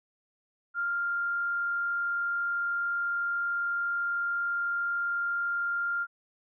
sine tone with frequency modulation, 1396.9 Hz, F6, in tune, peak -27 dBFS, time 0.74-6.07 s, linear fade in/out 50 ms, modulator 42 Hz, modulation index 0.23, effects none

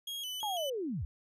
40% pulse tone with vibrato, 3136 Hz, G7, in tune, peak -36 dBFS, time 0.07-0.7 s, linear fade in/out 5 ms, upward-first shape square, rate 3 Hz, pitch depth 76 cents each way
sine linear sweep, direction down, 879 to 56.5 Hz, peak -33 dBFS, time 0.43-1.05 s, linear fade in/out 0 ms
effects none

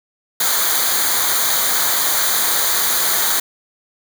white noise with comb filter, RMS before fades -17 dBFS, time 0.4-3.4 s, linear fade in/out 5 ms, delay 0.37 ms, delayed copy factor -0.75, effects none

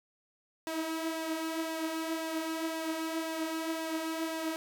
sawtooth tone with flanger, 322.6 Hz, E4, 37 cents flat, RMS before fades -35 dBFS, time 0.67-4.56 s, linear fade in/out 0 ms, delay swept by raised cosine 1.1 to 5.5 ms, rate 1.9 Hz, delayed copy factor +0.5, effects none

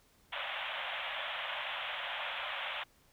white band-pass noise, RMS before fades -39 dBFS, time 0.32-2.84 s, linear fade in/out 10 ms, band 540 to 3500 Hz, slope 96 dB/octave, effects pink hiss -67 dBFS RMS until 3.12 s

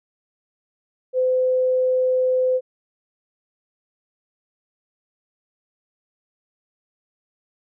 sine tone, 511 Hz, C5, 41 cents flat, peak -16 dBFS, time 1.13-2.61 s, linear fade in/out 50 ms, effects none

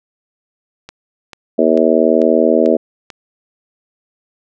click train, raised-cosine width 0.2 ms, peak -15 dBFS, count 6, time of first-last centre 0.89-3.102 s, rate 2.26 Hz
harmonic tone, 80.2 Hz, E2, 47 cents flat, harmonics 3 / 4 / 5 / 6 / 7 / 8, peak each -16 / -16 / -16 / -16 / -16 / -16 dBFS, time 1.58-2.77 s, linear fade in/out 10 ms
effects none

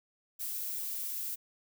violet noise, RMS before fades -37 dBFS, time 0.39-1.36 s, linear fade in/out 20 ms, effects none

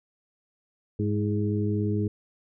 harmonic tone with a mistuned harmonic, 103.83 Hz, G#2, in tune, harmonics 1 / 2 / 3 / 4, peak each -26 / -29 / -31 / -32 dBFS, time 0.99-2.08 s, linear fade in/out 5 ms, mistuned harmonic 3, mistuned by +40 cents, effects none

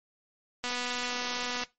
click train, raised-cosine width 0.2 ms, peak -16 dBFS, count 246, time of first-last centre 0.64-1.636 s, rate 246 Hz, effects noise-tail reverb RT60 0.2 s tail -19 dB re dry + MP3 32 kbps

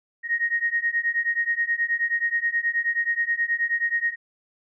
sine beating tone pair, 1864.7 / 1874.1 Hz, A#6 / A#6, 0 / +9 cents, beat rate 9.4 Hz, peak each -25 / -24 dBFS, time 0.23-4.16 s, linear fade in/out 50 ms, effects none

